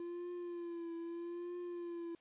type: tone with vibrato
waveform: triangle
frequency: 343.7 Hz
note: F4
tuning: 28 cents flat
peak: -39 dBFS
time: 0-2.15 s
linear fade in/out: 2 ms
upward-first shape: triangle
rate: 0.79 Hz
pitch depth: 50 cents each way
effects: white hiss -70 dBFS RMS until 2.2 s + resampled to 8000 Hz